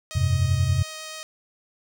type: tone with vibrato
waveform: 5% pulse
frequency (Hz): 627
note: D#5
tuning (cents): +13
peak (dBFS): -23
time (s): 0.11-1.23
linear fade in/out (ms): 0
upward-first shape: triangle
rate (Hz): 7.9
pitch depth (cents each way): 8
type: chord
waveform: sine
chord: F suspended second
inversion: none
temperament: equal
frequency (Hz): 87.31 / 98 / 130.81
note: F2 / G2 / C3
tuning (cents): 0 / 0 / 0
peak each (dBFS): -23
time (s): 0.15-0.83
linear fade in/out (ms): 10
effects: none